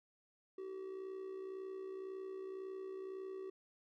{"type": "tone with amplitude modulation", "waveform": "triangle", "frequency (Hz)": 381.3, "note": "G4", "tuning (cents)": -48, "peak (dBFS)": -39, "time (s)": [0.58, 3.5], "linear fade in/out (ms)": 5, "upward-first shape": "sine", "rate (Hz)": 61.9, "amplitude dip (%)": 55, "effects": []}